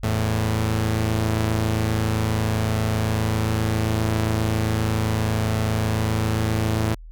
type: tone pair together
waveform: sawtooth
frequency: 82.41 / 110 Hz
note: E2 / A2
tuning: 0 / 0 cents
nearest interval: perfect fourth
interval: 500 cents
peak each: -22 / -17 dBFS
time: 0.03-6.95 s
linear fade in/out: 10 ms
effects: added 40 Hz sine -37 dBFS peak until 7.11 s